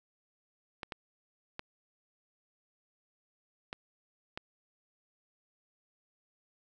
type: clicks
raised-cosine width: 0.3 ms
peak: -22 dBFS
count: 5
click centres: 0.832 / 0.922 / 1.594 / 3.729 / 4.375 s
effects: none